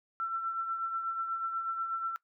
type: tone with tremolo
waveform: sine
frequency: 1344 Hz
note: E6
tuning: 33 cents sharp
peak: -29 dBFS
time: 0.2-2.16 s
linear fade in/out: 0 ms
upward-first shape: triangle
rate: 8.2 Hz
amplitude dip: 55%
effects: noise-tail reverb RT60 0.1 s tail -20 dB re dry